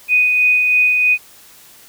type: tone with tremolo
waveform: sine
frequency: 2489 Hz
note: D#7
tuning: in tune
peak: -9 dBFS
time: 0.08-1.18 s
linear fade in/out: 50 ms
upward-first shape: sine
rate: 3.1 Hz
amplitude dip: 30%
effects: white hiss -44 dBFS RMS until 1.88 s